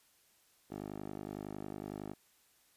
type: tone with band-pass filter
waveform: 10% pulse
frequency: 50.9 Hz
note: G#1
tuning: 34 cents flat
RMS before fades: -44 dBFS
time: 0.7-2.14 s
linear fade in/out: 10 ms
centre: 430 Hz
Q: 1.2
effects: white hiss -69 dBFS RMS until 2.76 s + resampled to 32000 Hz